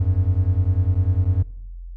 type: beating tone pair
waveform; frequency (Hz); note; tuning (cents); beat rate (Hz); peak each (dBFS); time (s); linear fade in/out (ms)
triangle; 86.6 / 96.6; F2 / G2; -14 / -25; 10; -17; 0-1.43; 10
effects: noise-tail reverb RT60 0.7 s tail -20 dB re dry + added 43 Hz sine -32 dBFS peak until 1.96 s